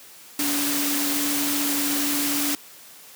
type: tone in noise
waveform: sine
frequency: 287.5 Hz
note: D4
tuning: 37 cents flat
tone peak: -26 dBFS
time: 0.39-2.55 s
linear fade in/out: 2 ms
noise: white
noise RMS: -25 dBFS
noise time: 0.39-2.55 s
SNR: -4 dB
effects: white hiss -46 dBFS RMS until 3.15 s + high-pass 150 Hz 12 dB/octave